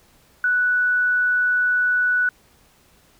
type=tone; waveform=sine; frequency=1480 Hz; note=F#6; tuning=in tune; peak=-16 dBFS; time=0.44-2.29 s; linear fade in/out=2 ms; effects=pink hiss -56 dBFS RMS until 3.19 s